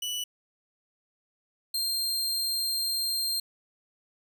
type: tone pair in turn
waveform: sawtooth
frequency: 2960 / 4186 Hz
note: F#7 / C8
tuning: 0 / 0 cents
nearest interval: tritone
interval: 600 cents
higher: second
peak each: -27 / -24 dBFS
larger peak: second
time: 0.02-0.24 / 1.74-3.4 s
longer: second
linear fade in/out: 5 ms
effects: none